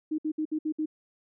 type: tone bursts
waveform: sine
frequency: 310 Hz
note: D#4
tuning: 6 cents flat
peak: -26 dBFS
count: 6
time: 0.11-0.859 s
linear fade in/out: 10 ms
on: 74 ms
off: 61 ms
effects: none

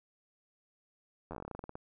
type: slowing click train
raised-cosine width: 1 ms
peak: -28 dBFS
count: 16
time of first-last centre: 1.31-1.755 s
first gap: 11 ms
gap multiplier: 1.13
effects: none

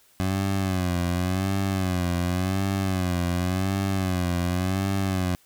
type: tone with vibrato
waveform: 20% pulse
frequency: 92.5 Hz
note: F#2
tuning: in tune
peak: -18 dBFS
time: 0.2-5.35 s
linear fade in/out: 0 ms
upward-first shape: sine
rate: 0.9 Hz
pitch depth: 94 cents each way
effects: white hiss -59 dBFS RMS until 5.45 s

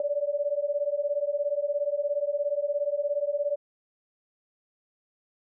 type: beating tone pair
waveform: sine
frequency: 570 / 587 Hz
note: C#5 / D5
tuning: +48 / -1 cents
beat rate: 17 Hz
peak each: -28 dBFS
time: 0-3.56 s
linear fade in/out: 2 ms
effects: none

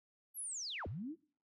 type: linear two-way sweep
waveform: sine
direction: down then up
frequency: 12000 to 72.4 to 349.5 Hz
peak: -40 dBFS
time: 0.34-1.16 s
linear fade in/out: 50 ms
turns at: 0.87 s
effects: noise-tail reverb RT60 0.5 s tail -24 dB re dry

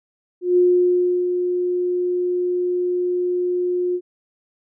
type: tone with ADSR envelope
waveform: sine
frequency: 358 Hz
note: F4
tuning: 43 cents sharp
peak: -11 dBFS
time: 0.41-4.01 s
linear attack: 160 ms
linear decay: 690 ms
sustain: -7 dB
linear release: 61 ms
effects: none

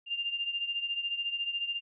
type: beating tone pair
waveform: sine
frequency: 2794 / 2808 Hz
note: F7 / F7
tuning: 0 / +9 cents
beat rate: 14 Hz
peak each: -32 / -37 dBFS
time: 0.06-1.81 s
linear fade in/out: 50 ms
effects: none

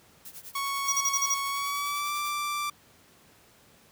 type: noise with tremolo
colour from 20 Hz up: blue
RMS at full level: -41 dBFS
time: 0.25-2.34 s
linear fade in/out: 2 ms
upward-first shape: triangle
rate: 10 Hz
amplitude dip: 95%
type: tone with pitch glide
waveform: sawtooth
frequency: 1108.7 to 1174.6 Hz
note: C#6 to D6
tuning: 0 to 0 cents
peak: -25 dBFS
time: 0.55-2.7 s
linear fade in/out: 5 ms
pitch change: +100 cents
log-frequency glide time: 1.47-2.14 s
type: tone bursts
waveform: square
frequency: 5740 Hz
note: F8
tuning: 47 cents sharp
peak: -24 dBFS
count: 6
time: 0.88-1.344 s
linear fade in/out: 5 ms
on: 44 ms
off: 40 ms
effects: pink hiss -58 dBFS RMS until 3.91 s + high-pass 80 Hz 12 dB/octave

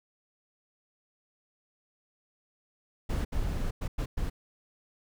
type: noise bursts at uneven times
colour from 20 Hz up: brown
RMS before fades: -30 dBFS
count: 5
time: 3.09-3.25 / 3.32-3.71 / 3.81-3.88 / 3.98-4.06 / 4.17-4.3 s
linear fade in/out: 10 ms
effects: none

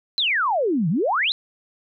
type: exponential two-way sweep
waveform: sine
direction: down then up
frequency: 4186 to 148.1 to 4186 Hz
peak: -18 dBFS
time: 0.18-1.32 s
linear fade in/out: 0 ms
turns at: 0.89 s
effects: none

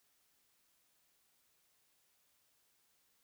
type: silence
effects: white hiss -75 dBFS RMS until 3.23 s

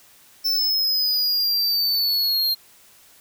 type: linear sweep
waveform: square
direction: down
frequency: 5330 to 4186 Hz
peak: -19 dBFS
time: 0.44-2.55 s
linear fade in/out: 20 ms
effects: white hiss -52 dBFS RMS until 3.2 s

